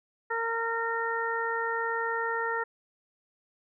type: harmonic tone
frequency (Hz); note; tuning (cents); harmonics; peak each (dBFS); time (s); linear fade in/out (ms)
458.9; A#4; -27; 1 / 2 / 3 / 4; -33 / -33 / -33 / -33; 0.3-2.64; 10
effects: none

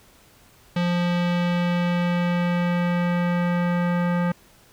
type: tone with low-pass filter sweep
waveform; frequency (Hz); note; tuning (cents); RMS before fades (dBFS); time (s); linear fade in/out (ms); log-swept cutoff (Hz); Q
square; 175.2; F3; +6; -22; 0.76-4.32; 5; 3500 to 1700; 1.4
effects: pink hiss -54 dBFS RMS until 4.72 s

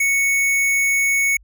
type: tone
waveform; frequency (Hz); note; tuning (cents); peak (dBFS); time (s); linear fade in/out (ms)
square; 2217; C#7; 0; -16; 0-1.37; 5
effects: added 50 Hz sine -47 dBFS peak until 1.43 s

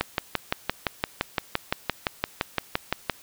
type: click train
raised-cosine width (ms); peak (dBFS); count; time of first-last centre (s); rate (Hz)
0.3; -6; 19; 0.01-3.097; 5.83
effects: white hiss -51 dBFS RMS until 3.22 s

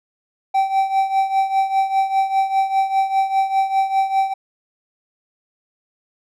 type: tone with tremolo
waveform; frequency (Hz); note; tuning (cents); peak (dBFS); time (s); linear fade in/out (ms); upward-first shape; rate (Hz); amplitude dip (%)
triangle; 775; G5; -20; -10; 0.54-4.34; 10; triangle; 5; 80
effects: none

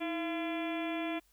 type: harmonic tone with a mistuned harmonic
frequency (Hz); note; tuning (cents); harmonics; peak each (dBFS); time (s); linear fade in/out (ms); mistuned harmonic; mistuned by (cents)
340; F4; -46; 1 / 2 / 3 / 4 / 5 / 6 / 7 / 8 / 9 / 10; -35 / -39 / -46 / -49 / -49 / -49 / -43 / -51 / -55 / -50; 0-1.2; 20; 1; -94
effects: added 50 Hz sine -70 dBFS peak until 1.32 s + white hiss -70 dBFS RMS until 1.32 s

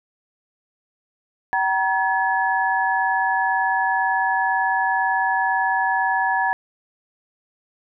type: tone cluster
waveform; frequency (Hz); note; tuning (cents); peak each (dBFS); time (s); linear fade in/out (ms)
sine; 766 / 948 / 1706; G5 / A#5 / G#6; -40 / +29 / +46; -22; 1.53-6.53; 0
effects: none

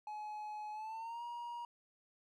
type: tone with pitch glide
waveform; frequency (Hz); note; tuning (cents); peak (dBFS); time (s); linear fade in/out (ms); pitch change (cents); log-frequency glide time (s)
triangle; 847 to 950.7; G#5 to A#5; +34 to +34; -40; 0.07-1.65; 2; +200; 0.72-1.23
effects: none

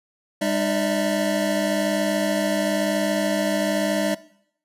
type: tone cluster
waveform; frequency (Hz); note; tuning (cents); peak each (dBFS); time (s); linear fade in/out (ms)
square; 200.9 / 304.9 / 589 / 650; G3 / D#4 / D5 / E5; +43 / -35 / +5 / -24; -27; 0.41-4.15; 10
effects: noise-tail reverb RT60 0.7 s tail -20 dB re dry + resampled to 32000 Hz

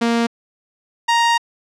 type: tone pair in turn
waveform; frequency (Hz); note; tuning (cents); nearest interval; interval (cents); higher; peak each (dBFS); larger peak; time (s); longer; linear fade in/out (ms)
sawtooth; 233.1 / 934.3; A#3 / A#5; 0 / +4; 2 octaves; 2404; second; -11 / -9; second; 0.01-0.27 / 1.08-1.38; second; 10
effects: low-pass 6000 Hz 12 dB/octave

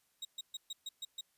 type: tone bursts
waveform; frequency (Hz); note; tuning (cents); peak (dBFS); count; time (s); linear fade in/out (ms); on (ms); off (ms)
35% pulse; 3799; A#7; +32; -37; 7; 0.22-1.21; 5; 30; 130
effects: white hiss -75 dBFS RMS until 1.37 s + resampled to 32000 Hz

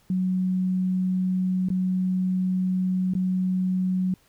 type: tone with dropouts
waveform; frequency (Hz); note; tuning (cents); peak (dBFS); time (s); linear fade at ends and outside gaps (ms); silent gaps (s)
sine; 185; F#3; 0; -21; 0.1-4.14; 2; 1.687-1.702 / 3.137-3.151
effects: pink hiss -61 dBFS RMS until 4.28 s

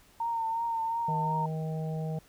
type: tone with vibrato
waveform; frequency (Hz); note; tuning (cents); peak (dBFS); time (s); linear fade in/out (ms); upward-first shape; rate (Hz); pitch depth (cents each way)
sine; 915; A#5; -32; -28; 0.2-1.46; 5; triangle; 2.8; 38
type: harmonic tone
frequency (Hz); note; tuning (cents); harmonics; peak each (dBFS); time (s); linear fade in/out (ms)
158.1; D#3; +28; 1 / 3 / 4 / 5; -31 / -41 / -43 / -45; 1.08-2.19; 5
effects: pink hiss -60 dBFS RMS until 2.28 s

